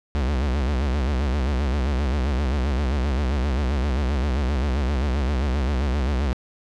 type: tone with vibrato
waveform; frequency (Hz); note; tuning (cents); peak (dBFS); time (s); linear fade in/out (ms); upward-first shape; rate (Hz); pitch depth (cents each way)
45% pulse; 67.9; C#2; -35; -20; 0.15-6.33; 0; sine; 7.6; 170
effects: low-pass 5000 Hz 12 dB/octave